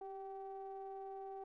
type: ring-modulated tone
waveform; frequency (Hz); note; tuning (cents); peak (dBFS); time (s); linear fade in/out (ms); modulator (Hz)
triangle; 190.7; G3; -47; -40; 0.01-1.44; 5; 582
effects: none